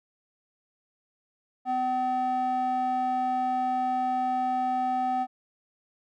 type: tone with band-pass filter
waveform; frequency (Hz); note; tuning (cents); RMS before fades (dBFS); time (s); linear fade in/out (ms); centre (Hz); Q
square; 254; B3; +49; -27; 1.65-5.27; 50; 710; 4
effects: none